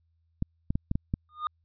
clicks, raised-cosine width 5 ms, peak -15 dBFS, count 6, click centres 0.424 / 0.705 / 0.755 / 0.914 / 0.955 / 1.139 s
triangle tone with exponential growth, 1222 Hz, D#6, 32 cents flat, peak -22 dBFS, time 1.29-1.47 s, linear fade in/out 1 ms, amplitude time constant 38 ms
effects added 82 Hz sine -67 dBFS peak until 1.64 s + resampled to 11025 Hz

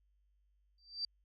sine tone with exponential growth, 4668 Hz, D8, 11 cents flat, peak -32 dBFS, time 0.78-1.05 s, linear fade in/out 2 ms, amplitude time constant 57 ms, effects added 50 Hz sine -70 dBFS peak until 1.24 s

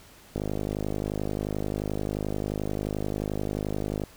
click train, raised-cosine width 2 ms, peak -16 dBFS, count 190, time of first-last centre 0.36-4.037 s, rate 51.4 Hz, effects pink hiss -52 dBFS RMS until 4.16 s

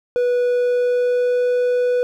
triangle tone with pitch glide, 490 to 493.4 Hz, B4 to B4, -14 to -2 cents, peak -13 dBFS, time 0.16-2.03 s, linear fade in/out 0 ms, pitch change +12 cents, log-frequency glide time 0.41-1.45 s, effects none

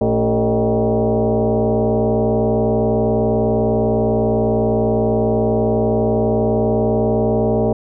sine tone with frequency modulation, 114.1 Hz, A#2, 37 cents flat, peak -13 dBFS, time 0.01-7.73 s, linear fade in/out 5 ms, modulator 168 Hz, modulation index 3.4, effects none

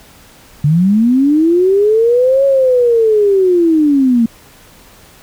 sine linear two-way sweep, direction up then down, 140.2 to 554.4 to 223.8 Hz, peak -7 dBFS, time 0.64-4.26 s, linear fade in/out 5 ms, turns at 2.45 s, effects pink hiss -42 dBFS RMS until 5.22 s

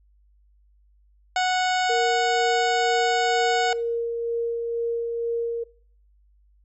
harmonic tone, 737 Hz, F#5, 7 cents flat, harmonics 1 / 2 / 3 / 4 / 5 / 6 / 7 / 9 / 10, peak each -21 / -27 / -31 / -33 / -35 / -37 / -38 / -40 / -41 dBFS, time 1.36-3.73 s, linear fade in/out 2 ms
sine tone with tremolo, 466.2 Hz, A#4, in tune, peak -22 dBFS, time 1.89-5.64 s, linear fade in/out 10 ms, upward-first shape sine, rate 2.1 Hz, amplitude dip 30%
effects noise-tail reverb RT60 0.5 s tail -22 dB re dry + added 50 Hz sine -56 dBFS peak until 6.64 s

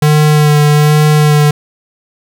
square tone with vibrato, 150 Hz, D3, 37 cents sharp, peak -6 dBFS, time 0.02-1.51 s, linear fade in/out 5 ms, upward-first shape sine, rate 1.2 Hz, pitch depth 19 cents each way, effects none

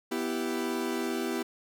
40% pulse chord, E minor, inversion second, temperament equal, 246.9 / 329.6 / 392 Hz, B3 / E4 / G4, 0 / 0 / 0 cents, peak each -33 dBFS, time 0.11-1.43 s, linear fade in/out 10 ms, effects none

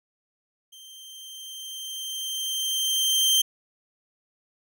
sawtooth tone with level ramp, 3144 Hz, G7, 4 cents sharp, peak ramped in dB -42 to -14 dBFS, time 0.72-3.42 s, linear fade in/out 10 ms, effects none

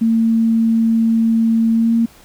sine tone with pitch glide, 226.5 to 230.1 Hz, A#3 to A#3, -50 to -22 cents, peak -11 dBFS, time 0.01-2.06 s, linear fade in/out 10 ms, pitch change +28 cents, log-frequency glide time 1.74-1.94 s, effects pink hiss -46 dBFS RMS until 2.24 s

